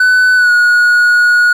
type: tone with pitch glide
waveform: triangle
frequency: 1500 to 1452.3 Hz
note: F#6 to F#6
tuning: +23 to -33 cents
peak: -4 dBFS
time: 0-1.53 s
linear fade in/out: 5 ms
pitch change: -56 cents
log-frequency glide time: 0.36-0.52 s
effects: none

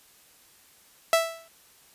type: tone with exponential decay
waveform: sawtooth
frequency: 659.3 Hz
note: E5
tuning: in tune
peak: -12 dBFS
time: 1.13-1.48 s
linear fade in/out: 1 ms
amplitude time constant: 76 ms
effects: white hiss -57 dBFS RMS until 1.94 s + resampled to 32000 Hz

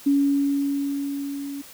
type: tone with level ramp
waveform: sine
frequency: 280.9 Hz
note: C#4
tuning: 23 cents sharp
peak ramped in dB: -15 to -30 dBFS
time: 0.06-1.62 s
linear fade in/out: 10 ms
effects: white hiss -45 dBFS RMS until 1.73 s

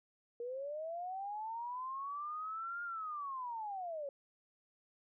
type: linear two-way sweep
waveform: sine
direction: up then down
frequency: 466.2 to 1419 to 543 Hz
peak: -39 dBFS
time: 0.4-4.09 s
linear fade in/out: 2 ms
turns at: 2.83 s
effects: none

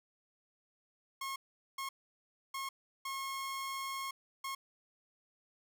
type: tone bursts at uneven times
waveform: sawtooth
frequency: 1083 Hz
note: C#6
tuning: 41 cents flat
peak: -34 dBFS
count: 5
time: 1.21-1.36 / 1.78-1.89 / 2.54-2.69 / 3.05-4.11 / 4.44-4.55 s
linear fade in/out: 5 ms
effects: none

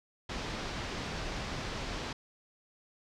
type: low-pass noise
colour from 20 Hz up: pink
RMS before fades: -38 dBFS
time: 0.29-2.13 s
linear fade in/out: 5 ms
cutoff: 5700 Hz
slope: 24 dB/octave
effects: none

